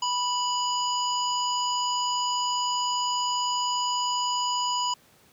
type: harmonic tone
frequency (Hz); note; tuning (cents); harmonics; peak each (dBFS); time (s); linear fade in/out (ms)
985; B5; -5; 1 / 3 / 5 / 7; -26 / -31 / -33 / -34; 0.02-4.94; 5
effects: pink hiss -58 dBFS RMS until 5.32 s + high-pass 100 Hz 12 dB/octave